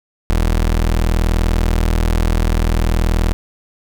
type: tone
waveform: 30% pulse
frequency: 40.53 Hz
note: E1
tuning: 29 cents flat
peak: -10 dBFS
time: 0.3-3.33 s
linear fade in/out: 0 ms
effects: none